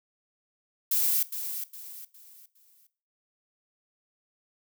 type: noise with echo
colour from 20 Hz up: violet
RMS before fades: -25 dBFS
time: 0.91-1.23 s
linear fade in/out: 5 ms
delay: 410 ms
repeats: 4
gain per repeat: -9 dB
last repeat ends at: 2.87 s
effects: noise-tail reverb RT60 0.4 s tail -17 dB re dry